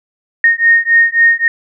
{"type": "beating tone pair", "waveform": "sine", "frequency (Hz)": [1848, 1851.7], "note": ["A#6", "A#6"], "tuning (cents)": [-16, -12], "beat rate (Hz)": 3.7, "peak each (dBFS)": -10, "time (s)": [0.44, 1.48], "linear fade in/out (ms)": 2, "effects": []}